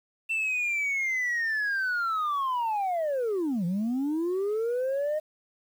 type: linear two-way sweep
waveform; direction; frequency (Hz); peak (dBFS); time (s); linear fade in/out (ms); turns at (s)
sine; down then up; 2693 to 166.3 to 623; -23; 0.29-5.2; 20; 3.65
effects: tanh soft clip ceiling -24 dBFS + 9-bit